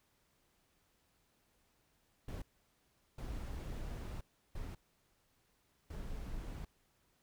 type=noise bursts at uneven times; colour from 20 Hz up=brown; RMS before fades=-43 dBFS; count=4; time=2.28-2.42 / 3.18-4.21 / 4.55-4.75 / 5.9-6.65 s; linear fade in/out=5 ms; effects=pink hiss -75 dBFS RMS until 7.22 s